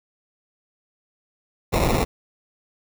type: noise with sample-and-hold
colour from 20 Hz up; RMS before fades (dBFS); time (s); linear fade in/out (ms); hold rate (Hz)
pink; -20; 1.72-2.05; 20; 1575
effects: none